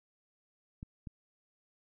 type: clicks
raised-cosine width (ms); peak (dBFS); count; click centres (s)
5; -30; 2; 0.829 / 1.072
effects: none